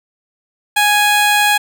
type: tone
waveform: 15% pulse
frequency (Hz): 830.6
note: G#5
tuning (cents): 0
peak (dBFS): -4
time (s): 0.76-1.58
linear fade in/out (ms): 10
effects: none